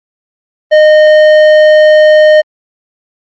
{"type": "tone with tanh clipping", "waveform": "sine", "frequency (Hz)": 614, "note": "D#5", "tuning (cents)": -23, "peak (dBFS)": -3, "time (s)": [0.71, 2.42], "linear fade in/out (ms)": 20, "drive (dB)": 11, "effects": ["Opus 32 kbps"]}